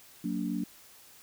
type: chord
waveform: sine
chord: Gb augmented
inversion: none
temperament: just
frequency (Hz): 185 / 231.2 / 289.1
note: Gb3 / Bb3 / D4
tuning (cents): 0 / -14 / -27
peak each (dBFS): -34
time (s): 0.24-0.64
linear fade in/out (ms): 5
effects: white hiss -55 dBFS RMS until 1.22 s